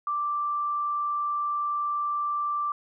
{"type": "tone", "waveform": "sine", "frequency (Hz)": 1174.7, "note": "D6", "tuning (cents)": 0, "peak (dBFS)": -25, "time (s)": [0.07, 2.72], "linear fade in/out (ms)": 2, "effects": []}